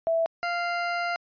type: tone pair in turn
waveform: sine / 20% pulse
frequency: 659.3 / 695.5 Hz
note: E5 / F5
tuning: 0 / -7 cents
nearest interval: minor second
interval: 93 cents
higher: second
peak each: -21 dBFS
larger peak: neither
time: 0.07-0.26 / 0.43-1.16 s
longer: second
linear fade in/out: 0 ms
effects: resampled to 11025 Hz